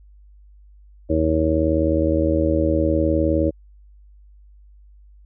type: harmonic tone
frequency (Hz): 79.5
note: D#2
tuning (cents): +38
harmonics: 1 / 2 / 3 / 4 / 5 / 6 / 7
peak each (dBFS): -22 / -30 / -29 / -20 / -30 / -26 / -22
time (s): 1.09-3.51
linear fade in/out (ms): 20
effects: added 50 Hz sine -45 dBFS peak until 5.25 s